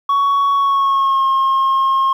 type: tone with pitch glide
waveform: sine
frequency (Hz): 1118 to 1073.7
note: C#6 to C6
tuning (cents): +14 to +44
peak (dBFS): -9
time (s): 0.09-2.13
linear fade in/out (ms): 5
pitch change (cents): -70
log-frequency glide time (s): 0.54-1.26
effects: tanh soft clip ceiling -11 dBFS + 8-bit